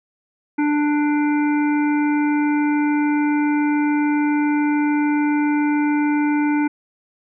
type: harmonic tone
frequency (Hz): 295.5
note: D4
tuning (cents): +11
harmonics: 1 / 3 / 5 / 7 / 8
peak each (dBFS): -16 / -26 / -30 / -33 / -34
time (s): 0.58-6.68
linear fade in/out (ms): 10
effects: none